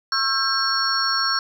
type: tone cluster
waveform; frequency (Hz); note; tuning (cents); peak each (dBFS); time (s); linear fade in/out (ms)
sine; 1088 / 1341 / 1595 / 4378 / 5510; C#6 / E6 / G6 / C#8 / F8; -33 / +29 / +30 / -22 / -24; -28 / -24 / -26 / -24 / -25; 0.12-1.39; 2
effects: 8-bit